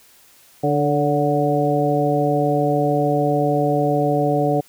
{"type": "harmonic tone with a mistuned harmonic", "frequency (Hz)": 146.83, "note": "D3", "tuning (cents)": 0, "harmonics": [1, 2, 3, 4, 5], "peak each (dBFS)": [-22, -22, -22, -22, -22], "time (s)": [0.63, 4.61], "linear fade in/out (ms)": 10, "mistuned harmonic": 4, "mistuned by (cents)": -42, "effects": ["white hiss -51 dBFS RMS until 4.68 s"]}